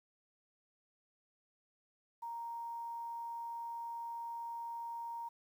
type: tone with quantisation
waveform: sine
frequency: 932.3 Hz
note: A#5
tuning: in tune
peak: -40 dBFS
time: 2.22-5.29 s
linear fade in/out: 10 ms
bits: 11
effects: none